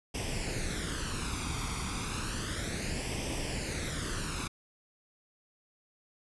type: noise with flanger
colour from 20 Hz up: pink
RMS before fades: -35 dBFS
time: 0.14-4.48 s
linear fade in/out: 10 ms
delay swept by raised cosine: 0.36 to 0.87 ms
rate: 0.32 Hz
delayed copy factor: +0.65
effects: resampled to 24000 Hz